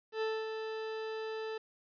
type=tone with ADSR envelope; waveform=40% pulse; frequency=440 Hz; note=A4; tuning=in tune; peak=-30 dBFS; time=0.12-1.58 s; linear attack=95 ms; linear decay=240 ms; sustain=-6 dB; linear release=6 ms; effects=resampled to 11025 Hz + 11-bit